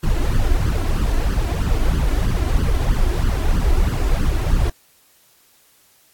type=noise with flanger; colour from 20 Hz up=brown; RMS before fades=-17 dBFS; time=0.03-4.7 s; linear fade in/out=5 ms; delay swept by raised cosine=0.63 to 3.03 ms; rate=3.1 Hz; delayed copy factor=+0.85; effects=white hiss -55 dBFS RMS until 6.13 s + AAC 64 kbps